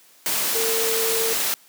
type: tone in noise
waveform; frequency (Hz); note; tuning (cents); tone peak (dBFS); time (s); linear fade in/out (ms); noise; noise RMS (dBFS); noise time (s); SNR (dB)
sine; 451.7; A4; +45; -24; 0.55-1.33; 0; white; -23; 0.26-1.54; -4
effects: white hiss -53 dBFS RMS until 1.68 s + high-pass 200 Hz 12 dB/octave